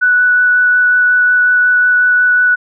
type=tone with vibrato; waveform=sine; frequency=1480 Hz; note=F#6; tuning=in tune; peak=-7 dBFS; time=0.01-2.56 s; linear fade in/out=20 ms; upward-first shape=sine; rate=5.5 Hz; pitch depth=8 cents each way; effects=none